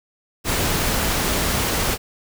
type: noise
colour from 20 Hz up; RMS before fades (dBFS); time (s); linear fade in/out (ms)
pink; -21; 0.44-1.98; 50
effects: none